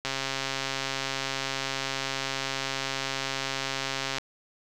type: click train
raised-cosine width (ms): 0.2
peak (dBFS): -12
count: 559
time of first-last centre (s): 0.05-4.183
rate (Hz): 135
effects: none